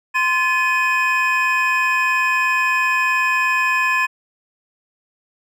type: tone cluster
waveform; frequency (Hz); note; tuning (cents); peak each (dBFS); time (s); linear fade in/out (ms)
triangle; 1038 / 1726 / 2503; C6 / A6 / D#7; -14 / -34 / +10; -18; 0.14-4.07; 20
effects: none